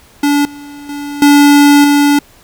square tone with level steps, 288.1 Hz, D4, 33 cents flat, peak -9 / -29 / -21 / -4 / -7 dBFS, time 0.23-2.19 s, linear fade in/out 5 ms, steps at 0.45 / 0.89 / 1.22 / 1.84 s, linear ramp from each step 2 ms, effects pink hiss -44 dBFS RMS until 2.43 s

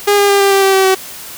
sawtooth tone with pitch steps, 408.4 / 404.2 / 400 / 395.9 / 391.8 / 387.7 / 383.7 / 379.7 Hz, G#4 / G#4 / G4 / G4 / G4 / G4 / G4 / F#4, -29 / -47 / +35 / +17 / -1 / -19 / -37 / +45 cents, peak -4 dBFS, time 0.07-0.95 s, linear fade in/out 10 ms, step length 110 ms, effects white hiss -30 dBFS RMS until 1.37 s

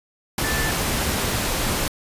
sine tone in noise, 1760 Hz, A6, in tune, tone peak -26 dBFS, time 0.44-0.71 s, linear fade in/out 2 ms, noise pink, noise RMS -23 dBFS, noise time 0.38-1.88 s, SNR -6 dB, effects resampled to 32000 Hz

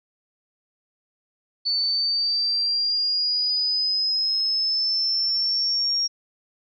sine linear sweep, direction up, 4477 to 5588 Hz, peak -20 dBFS, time 1.65-6.08 s, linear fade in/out 20 ms, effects none

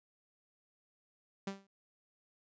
sawtooth tone with exponential decay, 196 Hz, G3, in tune, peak -31 dBFS, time 1.47-1.67 s, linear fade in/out 5 ms, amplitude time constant 43 ms, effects resampled to 16000 Hz

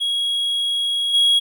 triangle tone with level steps, 3312 Hz, G#7, 5 cents flat, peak -17 / -11 dBFS, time 0-1.4 s, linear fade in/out 20 ms, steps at 1.13 s, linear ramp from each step 20 ms, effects none

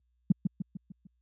sine tone with echo, 185 Hz, F#3, in tune, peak -16 dBFS, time 0.3-0.32 s, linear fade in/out 5 ms, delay 150 ms, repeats 5, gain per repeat -6 dB, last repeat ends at 1.07 s, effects added 60 Hz sine -61 dBFS peak until 1.21 s + high-pass 100 Hz 12 dB/octave

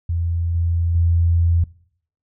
sine tone with level steps, 84.7 Hz, E2, 48 cents sharp, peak -18 / -16 / -13 dBFS, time 0.09-1.64 s, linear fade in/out 5 ms, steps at 0.55 / 0.95 s, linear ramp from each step 2 ms, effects noise-tail reverb RT60 0.6 s tail -22 dB re dry

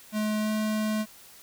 square tone with pitch glide, 213.5 to 215.2 Hz, G#3 to A3, +48 to -38 cents, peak -26 dBFS, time 0.12-1.06 s, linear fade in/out 50 ms, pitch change +14 cents, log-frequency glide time 0.4-0.5 s, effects white hiss -51 dBFS RMS until 1.42 s

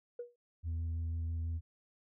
sine tone with exponential decay, 481.7 Hz, B4, 43 cents flat, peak -35 dBFS, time 0.19-0.36 s, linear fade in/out 5 ms, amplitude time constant 35 ms
sine tone with vibrato, 82.41 Hz, E2, in tune, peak -31 dBFS, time 0.63-1.61 s, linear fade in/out 50 ms, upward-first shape square, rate 6.1 Hz, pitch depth 9 cents each way
effects tanh soft clip ceiling -33 dBFS

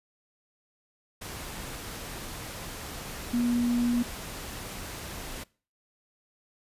sine tone in noise, 240.5 Hz, B3, 46 cents flat, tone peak -23 dBFS, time 3.33-4.03 s, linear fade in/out 10 ms, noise pink, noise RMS -39 dBFS, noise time 1.21-5.44 s, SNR +13 dB, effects noise-tail reverb RT60 0.4 s tail -23 dB re dry + resampled to 32000 Hz

